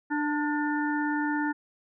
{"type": "harmonic tone with a mistuned harmonic", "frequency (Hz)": 297.1, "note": "D4", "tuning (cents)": 20, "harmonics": [1, 3, 5, 6], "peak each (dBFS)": [-27, -32, -34, -35], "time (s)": [0.1, 1.53], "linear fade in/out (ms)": 20, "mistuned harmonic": 5, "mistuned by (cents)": -47, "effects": []}